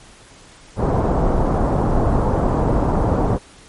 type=low-pass noise; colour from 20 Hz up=pink; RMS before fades=-17 dBFS; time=0.76-3.39 s; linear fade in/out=50 ms; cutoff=1000 Hz; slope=24 dB/octave; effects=pink hiss -45 dBFS RMS until 3.68 s + MP3 48 kbps